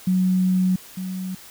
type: tone pair in turn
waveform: sine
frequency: 185 / 186.18 Hz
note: F#3 / F#3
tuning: 0 / +11 cents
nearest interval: unison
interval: 11 cents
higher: second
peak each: -16 / -26 dBFS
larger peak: first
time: 0.07-0.76 / 0.97-1.35 s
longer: first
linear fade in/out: 5 ms
effects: white hiss -44 dBFS RMS until 1.5 s